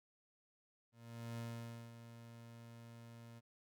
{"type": "tone with ADSR envelope", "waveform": "30% pulse", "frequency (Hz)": 116.54, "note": "A#2", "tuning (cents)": 0, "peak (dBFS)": -40, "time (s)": [0.92, 3.41], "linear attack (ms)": 460, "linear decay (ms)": 530, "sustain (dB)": -11, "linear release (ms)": 31, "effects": []}